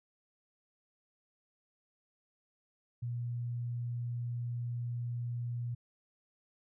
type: tone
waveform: sine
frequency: 120 Hz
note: B2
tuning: 49 cents flat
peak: -34 dBFS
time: 3.02-5.75 s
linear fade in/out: 10 ms
effects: none